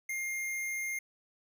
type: tone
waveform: square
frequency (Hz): 2119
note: C7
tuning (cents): +21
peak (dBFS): -34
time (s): 0.09-0.99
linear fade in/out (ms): 5
effects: none